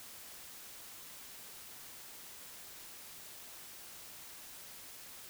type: silence
effects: white hiss -51 dBFS RMS until 5.29 s